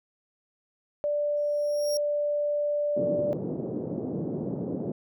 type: tone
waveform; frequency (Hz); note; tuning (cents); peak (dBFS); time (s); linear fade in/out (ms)
sine; 587.3; D5; 0; -24; 1.04-3.33; 0
type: tone with exponential growth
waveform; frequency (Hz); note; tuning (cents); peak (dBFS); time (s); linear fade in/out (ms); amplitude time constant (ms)
sawtooth; 5588; F8; 0; -27; 1.37-1.97; 1; 130
type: band-pass noise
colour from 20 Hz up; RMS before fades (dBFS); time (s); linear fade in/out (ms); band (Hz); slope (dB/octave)
pink; -32; 2.96-4.92; 5; 150 to 490; 24
effects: none